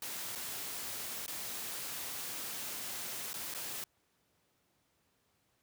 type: noise with dropouts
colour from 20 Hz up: white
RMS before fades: -41 dBFS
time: 0.02-3.84 s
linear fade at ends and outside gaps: 2 ms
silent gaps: 0.352-0.356 / 1.263-1.279 / 3.332-3.34 / 3.54-3.547 s
effects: pink hiss -75 dBFS RMS until 5.62 s + high-pass 80 Hz 12 dB/octave